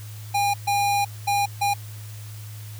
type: tone bursts at uneven times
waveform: square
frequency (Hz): 810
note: G#5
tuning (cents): -43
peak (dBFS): -20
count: 4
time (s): 0.34-0.54 / 0.67-1.05 / 1.27-1.46 / 1.61-1.74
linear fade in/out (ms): 10
effects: added 106 Hz sine -35 dBFS peak until 2.79 s + white hiss -46 dBFS RMS until 2.79 s